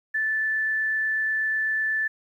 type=tone with frequency modulation; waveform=sine; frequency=1753 Hz; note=A6; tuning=7 cents flat; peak=-22 dBFS; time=0.14-2.08 s; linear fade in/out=10 ms; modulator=28.1 Hz; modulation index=0.35; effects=10-bit